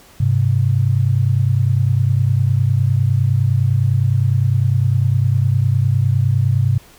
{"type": "tone pair together", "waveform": "sine", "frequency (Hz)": [100.97, 130.81], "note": ["G#2", "C3"], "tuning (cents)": [-48, 0], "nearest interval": "major third", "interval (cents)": 448, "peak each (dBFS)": -15, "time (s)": [0.2, 6.78], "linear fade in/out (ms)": 5, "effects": ["pink hiss -46 dBFS RMS until 6.98 s"]}